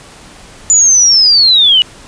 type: linear sweep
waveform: sine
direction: down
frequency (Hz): 7050 to 2878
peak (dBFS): -4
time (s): 0.7-1.82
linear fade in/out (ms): 0
effects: pink hiss -36 dBFS RMS until 2.07 s + resampled to 22050 Hz